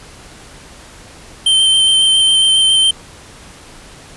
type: tone with vibrato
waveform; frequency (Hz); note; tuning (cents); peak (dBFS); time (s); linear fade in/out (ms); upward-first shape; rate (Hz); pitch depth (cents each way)
square; 3114; G7; -12; -9; 1.46-2.91; 5; square; 7.3; 11
effects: pink hiss -38 dBFS RMS until 4.16 s + resampled to 24000 Hz